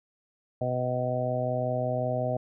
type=harmonic tone; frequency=125.4 Hz; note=B2; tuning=27 cents sharp; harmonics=1 / 2 / 3 / 4 / 5 / 6; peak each=-31 / -36 / -41 / -34 / -29 / -36 dBFS; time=0.61-2.37 s; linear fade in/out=5 ms; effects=none